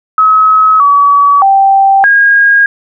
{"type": "tone with pitch steps", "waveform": "sine", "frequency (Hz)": [1281, 1138, 782, 1631], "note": ["E6", "C#6", "G5", "G#6"], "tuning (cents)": [-50, 45, -4, -32], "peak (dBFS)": -3, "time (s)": [0.18, 2.66], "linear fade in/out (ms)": 2, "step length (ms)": 620, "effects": []}